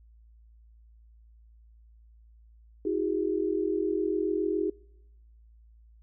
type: tone cluster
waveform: sine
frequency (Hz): 320.4 / 367.5 / 407.2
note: E4 / F#4 / G#4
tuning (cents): -49 / -12 / -34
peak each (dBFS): -30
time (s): 2.85-4.7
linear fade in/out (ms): 5
effects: noise-tail reverb RT60 0.9 s tail -25 dB re dry + added 56 Hz sine -53 dBFS peak until 6.02 s